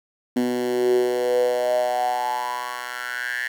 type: tone with high-pass filter sweep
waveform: 10% pulse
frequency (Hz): 123.47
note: B2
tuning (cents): 0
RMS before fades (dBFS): -23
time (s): 0.36-3.48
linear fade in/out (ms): 5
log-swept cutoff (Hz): 260 to 1800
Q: 8.4
effects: none